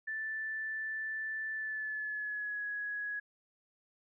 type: tone with pitch glide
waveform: sine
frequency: 1760 to 1672.8 Hz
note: A6 to G#6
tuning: 0 to +12 cents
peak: -35 dBFS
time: 0.07-3.2 s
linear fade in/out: 10 ms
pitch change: -88 cents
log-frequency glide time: 1.53-2.64 s
effects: none